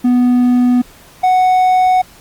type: tone pair in turn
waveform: triangle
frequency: 246.9 / 739.9 Hz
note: B3 / F#5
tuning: 0 / 0 cents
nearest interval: octave + perfect fifth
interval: 1900 cents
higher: second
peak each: -6 dBFS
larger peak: neither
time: 0.04-0.82 / 1.23-2.02 s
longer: second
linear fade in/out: 10 ms
effects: pink hiss -42 dBFS RMS until 2.2 s + Opus 48 kbps